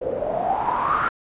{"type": "noise with low-pass filter sweep", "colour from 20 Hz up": "white", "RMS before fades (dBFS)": -23, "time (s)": [0.01, 1.09], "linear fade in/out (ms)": 10, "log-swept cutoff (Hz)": [470, 1400], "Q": 9.7, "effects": ["resampled to 8000 Hz"]}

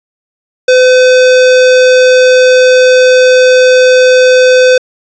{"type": "tone", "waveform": "square", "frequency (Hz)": 508, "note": "B4", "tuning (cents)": 49, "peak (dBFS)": -3, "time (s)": [0.68, 4.78], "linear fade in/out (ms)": 5, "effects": ["resampled to 16000 Hz", "7-bit"]}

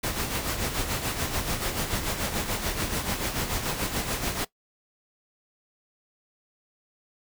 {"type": "noise with tremolo", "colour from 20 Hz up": "pink", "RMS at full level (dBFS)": -27, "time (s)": [0.03, 4.45], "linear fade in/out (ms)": 10, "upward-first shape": "sine", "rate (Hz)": 6.9, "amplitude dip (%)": 55, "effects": ["noise-tail reverb RT60 0.1 s tail -19 dB re dry"]}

